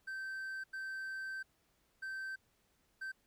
triangle tone bursts at uneven times, 1553 Hz, G6, 17 cents flat, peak -38 dBFS, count 4, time 0.07-0.64 / 0.73-1.43 / 2.02-2.36 / 3.01-3.12 s, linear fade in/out 10 ms, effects pink hiss -75 dBFS RMS until 3.26 s

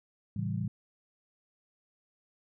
sine chord, A dominant seventh, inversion none, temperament equal with one note detuned, 110 / 136.6 / 164.81 / 196 Hz, A2 / C#3 / E3 / G3, 0 / -25 / 0 / 0 cents, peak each -34 / -38 / -36 / -36 dBFS, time 0.36-0.68 s, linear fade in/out 5 ms, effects none

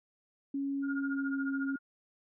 sine tone with pitch glide, 277.2 to 272.6 Hz, C#4 to C#4, 0 to -29 cents, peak -31 dBFS, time 0.54-1.76 s, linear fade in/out 5 ms, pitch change -29 cents, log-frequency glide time 0.8-1.4 s
sine tone with tremolo, 1425 Hz, F6, 34 cents sharp, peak -34 dBFS, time 0.82-1.79 s, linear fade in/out 50 ms, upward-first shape triangle, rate 14 Hz, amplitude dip 100%
effects none

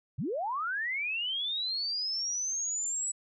sine linear sweep, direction up, 94.6 to 7902 Hz, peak -30 dBFS, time 0.18-3.12 s, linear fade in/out 10 ms, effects none

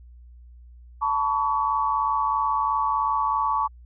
sine tone cluster, 881 / 984 / 1129 Hz, A5 / B5 / C#6, +2 / -7 / +31 cents, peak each -25 / -29 / -23 dBFS, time 1.01-3.68 s, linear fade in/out 20 ms, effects added 60 Hz sine -44 dBFS peak until 3.85 s

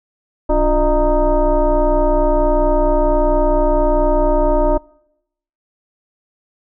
sine tone with frequency modulation, 288.3 Hz, D4, 32 cents flat, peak -11 dBFS, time 0.49-4.78 s, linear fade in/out 10 ms, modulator 319 Hz, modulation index 1.8, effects noise-tail reverb RT60 0.8 s tail -25 dB re dry

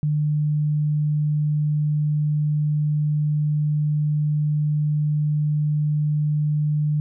sine tone, 150 Hz, D3, 37 cents sharp, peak -18 dBFS, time 0.03-7 s, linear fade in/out 0 ms, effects none

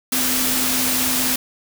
sine tone in noise, 255.4 Hz, C4, 42 cents flat, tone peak -26 dBFS, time 0.12-1.36 s, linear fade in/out 5 ms, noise white, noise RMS -20 dBFS, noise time 0.12-1.36 s, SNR -9 dB, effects none

